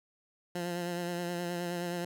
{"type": "tone with vibrato", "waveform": "15% pulse", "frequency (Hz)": 174.61, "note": "F3", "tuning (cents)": 0, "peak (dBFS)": -27, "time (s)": [0.55, 2.05], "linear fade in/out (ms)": 5, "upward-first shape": "sine", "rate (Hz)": 9.5, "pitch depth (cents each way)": 28, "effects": []}